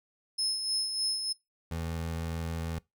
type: tone with tremolo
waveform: 35% pulse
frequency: 5190 Hz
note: E8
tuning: 28 cents flat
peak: -24 dBFS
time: 0.38-1.33 s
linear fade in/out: 10 ms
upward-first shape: sine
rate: 3.3 Hz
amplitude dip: 50%
type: tone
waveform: 25% pulse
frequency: 82.41 Hz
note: E2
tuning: in tune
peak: -29 dBFS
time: 1.71-2.79 s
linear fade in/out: 5 ms
effects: noise-tail reverb RT60 0.2 s tail -23 dB re dry